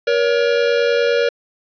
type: tone pair together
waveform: square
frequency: 474.3 / 564 Hz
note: A#4 / C#5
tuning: +30 / +30 cents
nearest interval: minor third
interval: 300 cents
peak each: -16 / -19 dBFS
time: 0.07-1.29 s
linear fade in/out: 5 ms
effects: resampled to 11025 Hz + 7-bit